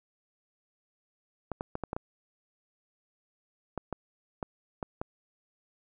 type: clicks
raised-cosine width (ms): 1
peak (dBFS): -19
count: 11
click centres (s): 1.517 / 1.609 / 1.754 / 1.837 / 1.931 / 1.965 / 3.777 / 3.927 / 4.428 / 4.828 / 5.015
effects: none